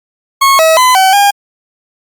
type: tone with pitch steps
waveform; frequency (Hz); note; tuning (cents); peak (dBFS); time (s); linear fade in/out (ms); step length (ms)
40% pulse; 1094 / 643 / 1012 / 761 / 808; C#6 / E5 / B5 / F#5 / G#5; -23 / -43 / +42 / +48 / -48; -4; 0.41-1.31; 10; 180
effects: Opus 48 kbps